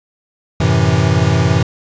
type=chord; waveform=square; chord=F# half-diminished seventh; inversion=none; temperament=equal; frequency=92.5 / 110 / 130.81 / 164.81 Hz; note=F#2 / A2 / C3 / E3; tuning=0 / 0 / 0 / 0 cents; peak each=-17 dBFS; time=0.6-1.63 s; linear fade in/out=5 ms; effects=resampled to 16000 Hz + 7-bit